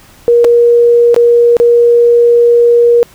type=tone with dropouts; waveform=sine; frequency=474.3 Hz; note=A#4; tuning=30 cents sharp; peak=-3 dBFS; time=0.28-3.03 s; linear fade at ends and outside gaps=0 ms; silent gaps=0.444-0.448 / 1.144-1.163 / 1.568-1.6 s; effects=pink hiss -41 dBFS RMS until 3.14 s